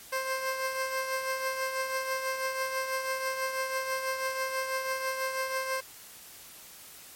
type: tone with tremolo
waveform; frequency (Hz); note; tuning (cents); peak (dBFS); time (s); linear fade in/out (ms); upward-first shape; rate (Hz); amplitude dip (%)
15% pulse; 526; C5; +9; -21; 0.12-5.81; 10; triangle; 6.1; 55
effects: white hiss -49 dBFS RMS until 7.15 s + MP3 64 kbps